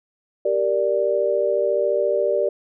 sine chord, G minor, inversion none, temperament equal, 392 / 466.2 / 587.3 Hz, G4 / Bb4 / D5, 0 / 0 / 0 cents, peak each -23 / -23 / -20 dBFS, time 0.45-2.49 s, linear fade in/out 5 ms, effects none

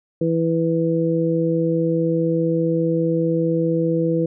harmonic tone, 164.81 Hz, E3, in tune, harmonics 1 / 2 / 3, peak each -21 / -21 / -21 dBFS, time 0.21-4.26 s, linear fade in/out 5 ms, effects none

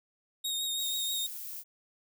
sawtooth tone with vibrato, 3729 Hz, A#7, in tune, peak -28 dBFS, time 0.44-1.27 s, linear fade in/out 10 ms, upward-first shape triangle, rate 6.2 Hz, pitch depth 32 cents each way
violet noise, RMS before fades -41 dBFS, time 0.77-1.64 s, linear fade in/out 50 ms
effects none

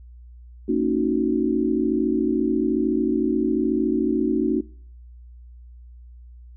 sine chord, D# minor seventh, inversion second, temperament equal with one note detuned, 228.8 / 277.2 / 311.1 / 370 Hz, A#3 / C#4 / D#4 / F#4, -32 / 0 / 0 / 0 cents, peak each -24 dBFS, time 0.68-4.61 s, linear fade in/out 10 ms, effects noise-tail reverb RT60 0.5 s tail -22 dB re dry + added 60 Hz sine -41 dBFS peak until 6.56 s

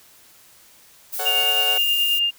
violet noise, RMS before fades -28 dBFS, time 1.12-2.2 s, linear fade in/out 20 ms
sawtooth chord, F# minor, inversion first, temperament equal with one note detuned, 443.1 / 554.4 / 740 Hz, A4 / C#5 / F#5, +12 / 0 / 0 cents, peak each -30 / -29 / -24 dBFS, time 1.19-1.78 s, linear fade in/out 5 ms
sine tone with tremolo, 2810 Hz, F7, 10 cents sharp, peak -16 dBFS, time 1.25-2.31 s, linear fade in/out 20 ms, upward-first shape sine, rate 9.4 Hz, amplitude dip 30%
effects white hiss -51 dBFS RMS until 2.38 s

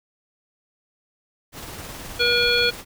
pink noise with tremolo, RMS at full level -35 dBFS, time 1.52-2.85 s, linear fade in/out 50 ms, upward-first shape sine, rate 19 Hz, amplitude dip 25%
harmonic tone, 480.5 Hz, B4, 48 cents flat, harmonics 1 / 3 / 5 / 7 / 9, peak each -23 / -23 / -23 / -23 / -23 dBFS, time 2.19-2.71 s, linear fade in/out 20 ms
effects none

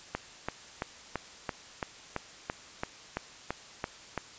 click train, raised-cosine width 0.5 ms, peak -16 dBFS, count 13, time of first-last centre 0.15-4.177 s, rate 2.98 Hz, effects white hiss -50 dBFS RMS until 4.38 s + resampled to 16000 Hz

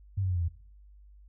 sine tone with pitch steps, 97.7 / 93.94 / 90.32 / 86.84 / 83.5 Hz, G2 / F#2 / F#2 / F2 / E2, -5 / +27 / -41 / -9 / +23 cents, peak -26 dBFS, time 0.17-0.485 s, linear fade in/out 10 ms, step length 63 ms, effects noise-tail reverb RT60 0.5 s tail -17 dB re dry + added 50 Hz sine -51 dBFS peak until 1.28 s

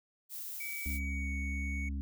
violet noise, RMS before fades -42 dBFS, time 0.29-1 s, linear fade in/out 50 ms
triangle tone with pitch glide, 2285 to 2225 Hz, D7 to C#7, -48 to +6 cents, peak -38 dBFS, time 0.6-1.89 s, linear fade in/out 5 ms, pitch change -46 cents, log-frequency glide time 0.86-1.32 s
harmonic tone, 69.3 Hz, C#2, in tune, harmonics 1 / 3 / 4, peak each -34 / -44 / -46 dBFS, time 0.86-2.01 s, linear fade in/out 0 ms
effects none

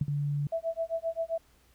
sine tone with exponential decay, 144.1 Hz, D3, 33 cents flat, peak -20 dBFS, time 0.01-0.09 s, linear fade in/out 5 ms, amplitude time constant 16 ms
sine tone, 144.4 Hz, D3, 29 cents flat, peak -27 dBFS, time 0.08-0.47 s, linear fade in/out 2 ms
sine tone with tremolo, 659.3 Hz, E5, in tune, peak -26 dBFS, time 0.52-1.38 s, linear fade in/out 5 ms, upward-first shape sine, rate 7.6 Hz, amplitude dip 100%
effects added 60 Hz sine -65 dBFS peak until 1.74 s + pink hiss -65 dBFS RMS until 1.74 s

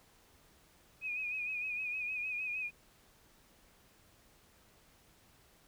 sine tone with vibrato, 2489 Hz, D#7, in tune, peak -35 dBFS, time 1.01-2.71 s, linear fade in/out 50 ms, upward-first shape sine, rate 6.5 Hz, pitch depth 52 cents each way, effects pink hiss -65 dBFS RMS until 5.67 s

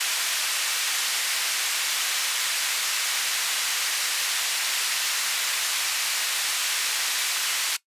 pink band-pass noise, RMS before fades -26 dBFS, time 0-7.77 s, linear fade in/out 10 ms, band 1900 to 11000 Hz, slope 12 dB/octave, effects noise-tail reverb RT60 0.1 s tail -19 dB re dry + resampled to 32000 Hz

